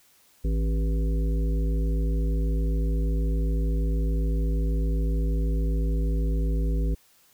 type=harmonic tone with a mistuned harmonic; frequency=54 Hz; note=A1; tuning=32 cents flat; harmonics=1 / 3 / 5 / 7 / 9; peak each=-22 / -32 / -36 / -39 / -41 dBFS; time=0.44-6.95 s; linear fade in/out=10 ms; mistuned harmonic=7; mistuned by=+66 cents; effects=white hiss -60 dBFS RMS until 7.33 s